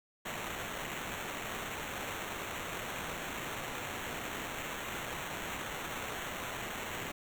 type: noise with sample-and-hold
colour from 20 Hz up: white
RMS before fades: -40 dBFS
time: 0.25-7.12 s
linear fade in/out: 10 ms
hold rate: 4900 Hz
effects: none